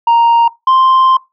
sine tone pair in turn, 932.3 / 1046.5 Hz, A#5 / C6, 0 / 0 cents, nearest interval major second, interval 200 cents, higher second, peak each -3 dBFS, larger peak neither, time 0.07-0.48 / 0.67-1.17 s, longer second, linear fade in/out 5 ms, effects noise-tail reverb RT60 0.2 s tail -21 dB re dry + tanh soft clip ceiling -5 dBFS

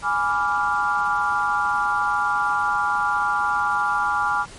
sine chord, G# diminished seventh, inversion none, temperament equal with one note detuned, 830.6 / 987.8 / 1169.2 / 1396.9 Hz, G#5 / B5 / D6 / F6, 0 / 0 / -8 / 0 cents, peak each -24 / -27 / -24 / -23 dBFS, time 0.02-4.46 s, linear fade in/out 50 ms, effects pink hiss -42 dBFS RMS until 4.58 s + MP3 48 kbps

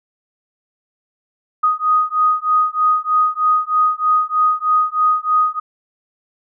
sine beating tone pair, 1244.5 / 1247.7 Hz, D#6 / D#6, 0 / +4 cents, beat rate 3.2 Hz, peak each -16 dBFS, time 1.63-5.6 s, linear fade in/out 10 ms, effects none

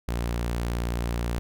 sawtooth tone, 58.8 Hz, A#1, 16 cents sharp, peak -22 dBFS, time 0.08-1.39 s, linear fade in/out 0 ms, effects none

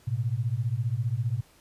sine beating tone pair, 110 / 125 Hz, A2 / B2, 0 / +21 cents, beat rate 15 Hz, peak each -28 dBFS, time 0.07-1.41 s, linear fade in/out 10 ms, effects pink hiss -59 dBFS RMS until 1.6 s + resampled to 32000 Hz

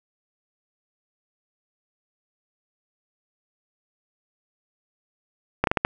slowing click train, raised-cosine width 0.5 ms, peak -4 dBFS, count 5, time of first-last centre 5.64-5.849 s, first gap 32 ms, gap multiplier 1.34, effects none

